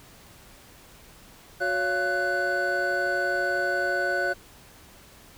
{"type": "tone cluster", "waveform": "triangle", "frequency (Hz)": [365.8, 560, 692, 1492], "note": ["F#4", "C#5", "F5", "F#6"], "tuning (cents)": [-20, 18, -16, 14], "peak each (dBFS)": [-30, -28, -29, -24], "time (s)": [1.6, 4.34], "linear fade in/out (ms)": 20, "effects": ["pink hiss -51 dBFS RMS until 5.37 s"]}